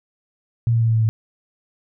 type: tone with pitch steps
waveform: sine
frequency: 116.54 / 115.33 / 114.14 / 112.96 / 111.79 / 110.64 Hz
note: A#2 / A#2 / A#2 / A2 / A2 / A2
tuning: 0 / -18 / -36 / +46 / +28 / +10 cents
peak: -14 dBFS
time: 0.67-1.09 s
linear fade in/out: 0 ms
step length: 70 ms
effects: none